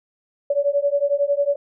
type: beating tone pair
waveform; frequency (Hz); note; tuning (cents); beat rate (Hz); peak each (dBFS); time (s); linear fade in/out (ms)
sine; 564 / 575; C#5 / D5; +30 / -37; 11; -20 / -20; 0.5-1.56; 5
effects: none

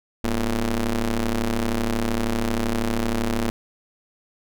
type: ring-modulated tone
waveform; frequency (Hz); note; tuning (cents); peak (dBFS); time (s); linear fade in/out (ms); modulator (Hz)
sawtooth; 110.6; A2; +9; -14; 0.24-3.5; 0; 127
effects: none

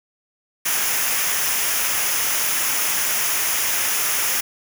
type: noise with comb filter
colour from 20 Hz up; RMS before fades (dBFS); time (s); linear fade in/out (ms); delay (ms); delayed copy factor
white; -21; 0.65-4.41; 10; 0.24; -0.6
effects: none

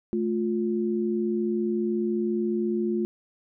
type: tone pair together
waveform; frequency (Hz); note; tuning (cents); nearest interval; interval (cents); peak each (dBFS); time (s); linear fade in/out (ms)
sine; 218 / 352.3; A3 / F4; -16 / +15; minor sixth; 831; -26; 0.13-3.05; 0
effects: none

